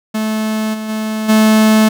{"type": "tone with level steps", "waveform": "45% pulse", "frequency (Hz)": 217.4, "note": "A3", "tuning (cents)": -21, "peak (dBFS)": [-15, -21, -17, -7], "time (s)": [0.14, 1.89], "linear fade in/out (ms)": 10, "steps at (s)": [0.73, 0.88, 1.28], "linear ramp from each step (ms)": 20, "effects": []}